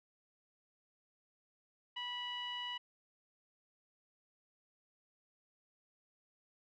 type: tone with low-pass filter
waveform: sawtooth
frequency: 979 Hz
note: B5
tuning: 15 cents flat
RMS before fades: -42 dBFS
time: 1.96-2.78 s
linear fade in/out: 10 ms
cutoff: 2800 Hz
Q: 7.5
effects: none